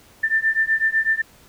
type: beating tone pair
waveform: sine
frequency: 1778 / 1786 Hz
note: A6 / A6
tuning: +18 / +25 cents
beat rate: 8 Hz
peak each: -20 dBFS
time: 0.23-1.22 s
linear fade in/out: 10 ms
effects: pink hiss -51 dBFS RMS until 1.48 s